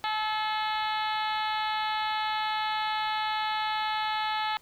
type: harmonic tone with a mistuned harmonic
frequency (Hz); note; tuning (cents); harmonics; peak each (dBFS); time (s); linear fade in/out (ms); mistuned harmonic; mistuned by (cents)
430.6; A4; -37; 2 / 3 / 4 / 5 / 6 / 7 / 8 / 9 / 10; -29 / -35 / -37 / -39 / -42 / -41 / -40 / -41 / -43; 0.04-4.57; 0; 3; +15
effects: pink hiss -58 dBFS RMS until 4.61 s